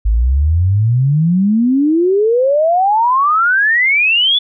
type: exponential sweep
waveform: sine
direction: up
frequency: 51 to 3501 Hz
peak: -9 dBFS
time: 0.05-4.39 s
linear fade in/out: 10 ms
effects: none